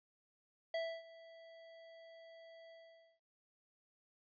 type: tone with ADSR envelope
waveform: square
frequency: 659.3 Hz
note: E5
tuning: in tune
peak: -36 dBFS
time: 0.74-3.2 s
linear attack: 4 ms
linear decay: 280 ms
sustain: -20 dB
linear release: 490 ms
effects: resampled to 11025 Hz